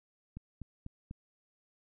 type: click train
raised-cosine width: 5 ms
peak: -30 dBFS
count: 4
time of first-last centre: 0.37-1.111 s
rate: 4.05 Hz
effects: none